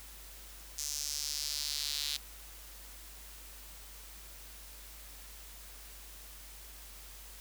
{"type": "tone with high-pass filter sweep", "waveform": "sawtooth", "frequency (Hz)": 146.5, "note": "D3", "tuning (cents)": -4, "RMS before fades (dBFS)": -37, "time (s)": [0.78, 2.17], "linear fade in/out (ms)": 5, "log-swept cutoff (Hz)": [6100, 3900], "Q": 2.9, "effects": ["added 50 Hz sine -52 dBFS peak until 7.4 s", "white hiss -52 dBFS RMS until 7.4 s"]}